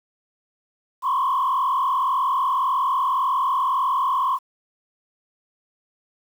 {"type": "tone with frequency modulation", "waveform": "sine", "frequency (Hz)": 1059, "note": "C6", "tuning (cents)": 21, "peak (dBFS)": -17, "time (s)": [1.02, 4.39], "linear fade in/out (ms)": 50, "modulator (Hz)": 41.8, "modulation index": 1.6, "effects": ["tanh soft clip ceiling -15 dBFS", "8-bit"]}